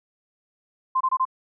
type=tone bursts; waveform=sine; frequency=1042 Hz; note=C6; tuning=7 cents flat; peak=-18 dBFS; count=4; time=0.95-1.253 s; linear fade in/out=10 ms; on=57 ms; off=25 ms; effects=none